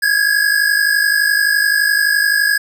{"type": "tone pair together", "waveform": "square", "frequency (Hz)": [1633, 1684.7], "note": ["G#6", "G#6"], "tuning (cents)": [-30, 24], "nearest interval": "minor second", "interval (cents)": 54, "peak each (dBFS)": [-16, -15], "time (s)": [0.02, 2.58], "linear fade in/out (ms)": 10, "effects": ["8-bit"]}